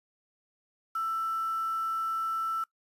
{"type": "tone with quantisation", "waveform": "sine", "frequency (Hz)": 1328, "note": "E6", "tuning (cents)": 12, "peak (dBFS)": -28, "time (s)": [0.95, 2.64], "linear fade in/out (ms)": 5, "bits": 8, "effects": ["noise-tail reverb RT60 0.1 s tail -20 dB re dry", "resampled to 32000 Hz"]}